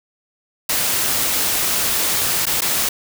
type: noise with dropouts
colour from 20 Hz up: white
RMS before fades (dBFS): -19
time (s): 0.69-2.89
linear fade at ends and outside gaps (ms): 5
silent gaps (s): 2.456-2.466 / 2.608-2.618
effects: none